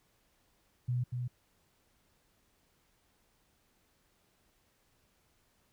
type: tone with echo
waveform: sine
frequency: 123.47 Hz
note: B2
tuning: in tune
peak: -29 dBFS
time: 0.88-1.04 s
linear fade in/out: 10 ms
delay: 240 ms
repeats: 1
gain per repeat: -4 dB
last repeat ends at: 1.28 s
effects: pink hiss -72 dBFS RMS until 5.72 s